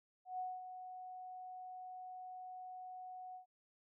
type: tone with ADSR envelope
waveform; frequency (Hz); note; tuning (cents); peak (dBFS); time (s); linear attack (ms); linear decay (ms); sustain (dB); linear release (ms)
sine; 738; F#5; -5; -38; 0.25-3.46; 140; 220; -9; 110
effects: none